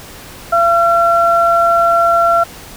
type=tone pair together; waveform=sine; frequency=680 / 1360 Hz; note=F5 / F6; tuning=-46 / -46 cents; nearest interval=octave; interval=1200 cents; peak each=-11 dBFS; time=0.52-2.44 s; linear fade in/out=10 ms; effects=pink hiss -34 dBFS RMS until 2.76 s